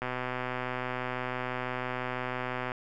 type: click train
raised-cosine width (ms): 0.5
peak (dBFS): -18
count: 341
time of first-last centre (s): 0.02-2.718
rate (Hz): 126
effects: none